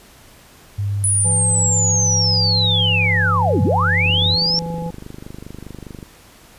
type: tone with pitch glide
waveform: sine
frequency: 100.9 to 94.14 Hz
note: G#2 to F#2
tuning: -49 to +30 cents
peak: -18 dBFS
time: 0.78-4.36 s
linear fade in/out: 10 ms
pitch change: -121 cents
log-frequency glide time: 2.72-4.08 s
type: linear two-way sweep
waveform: sine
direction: down then up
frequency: 10000 to 95.3 to 5530 Hz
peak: -15 dBFS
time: 1.04-4.59 s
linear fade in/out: 0 ms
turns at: 3.63 s
type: harmonic tone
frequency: 167.9 Hz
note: E3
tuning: 32 cents sharp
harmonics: 1 / 3 / 5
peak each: -24 / -29 / -31 dBFS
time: 1.24-4.91 s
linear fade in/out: 20 ms
type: click train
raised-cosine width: 3 ms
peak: -20 dBFS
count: 50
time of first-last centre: 4.06-6.028 s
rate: 24.9 Hz
effects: pink hiss -46 dBFS RMS until 6.58 s + resampled to 32000 Hz